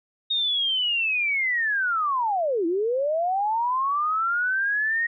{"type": "linear two-way sweep", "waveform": "sine", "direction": "down then up", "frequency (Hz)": [3729, 321.1, 1881], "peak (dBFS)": -21, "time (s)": [0.3, 5.07], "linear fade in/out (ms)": 10, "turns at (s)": 2.66, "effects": []}